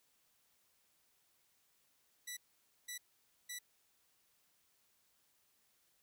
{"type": "tone bursts", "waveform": "10% pulse", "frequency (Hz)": 1966, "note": "B6", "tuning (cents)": -8, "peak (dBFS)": -34, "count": 3, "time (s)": [2.27, 3.59], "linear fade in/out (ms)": 10, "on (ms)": 100, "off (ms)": 510, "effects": ["white hiss -75 dBFS RMS until 6.02 s"]}